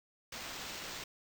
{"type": "noise with sample-and-hold", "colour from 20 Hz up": "white", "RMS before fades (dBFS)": -44, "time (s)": [0.32, 1.04], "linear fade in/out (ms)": 5, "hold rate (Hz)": 11025, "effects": []}